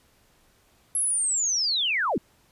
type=linear sweep; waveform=sine; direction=down; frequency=11175 to 155.56 Hz; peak=-22 dBFS; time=0.95-2.18 s; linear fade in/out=2 ms; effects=pink hiss -62 dBFS RMS until 2.51 s + resampled to 32000 Hz